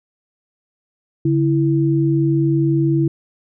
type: tone pair together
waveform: sine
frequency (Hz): 142.31 / 329.6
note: C#3 / E4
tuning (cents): +46 / 0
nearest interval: octave + minor third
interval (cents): 1454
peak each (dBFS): -16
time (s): 1.25-3.08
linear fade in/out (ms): 5
effects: none